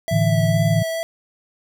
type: tone with vibrato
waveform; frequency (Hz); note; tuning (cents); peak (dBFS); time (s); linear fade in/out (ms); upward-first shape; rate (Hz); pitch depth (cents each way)
square; 659.3; E5; 0; -23; 0.08-1.03; 0; sine; 2.2; 17
type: chord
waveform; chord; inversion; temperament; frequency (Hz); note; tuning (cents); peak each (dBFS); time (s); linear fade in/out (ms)
sine; A suspended fourth; none; equal; 110 / 146.83 / 164.81; A2 / D3 / E3; 0 / 0 / 0; -19 / -21 / -19; 0.11-0.83; 10
effects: none